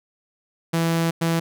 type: tone bursts at uneven times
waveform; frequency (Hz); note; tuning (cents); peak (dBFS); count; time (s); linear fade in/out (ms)
sawtooth; 165.8; E3; +10; -15; 2; 0.73-1.11 / 1.21-1.4; 10
effects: none